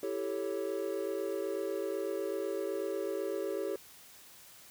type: chord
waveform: triangle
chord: A dominant seventh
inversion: second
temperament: equal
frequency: 329.6 / 392 / 440 / 554.4 Hz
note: E4 / G4 / A4 / C#5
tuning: 0 / 0 / 0 / 0 cents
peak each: -39 / -34 / -37 / -37 dBFS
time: 0.03-3.76 s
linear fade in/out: 2 ms
effects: white hiss -55 dBFS RMS until 4.7 s